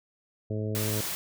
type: harmonic tone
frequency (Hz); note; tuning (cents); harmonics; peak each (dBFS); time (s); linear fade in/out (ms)
107.1; A2; -46; 1 / 2 / 3 / 4 / 5 / 6; -30 / -36 / -39 / -36 / -41 / -44; 0.5-1.01; 5
type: noise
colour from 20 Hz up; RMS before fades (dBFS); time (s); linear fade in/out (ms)
white; -33; 0.75-1.15; 0
effects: none